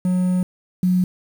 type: tone pair in turn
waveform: triangle / sine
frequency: 182.1 / 182.1 Hz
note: F#3 / F#3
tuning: -27 / -27 cents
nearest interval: unison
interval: 0 cents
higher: neither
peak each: -14 dBFS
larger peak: neither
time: 0.05-0.43 / 0.83-1.04 s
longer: first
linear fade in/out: 2 ms
effects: 7-bit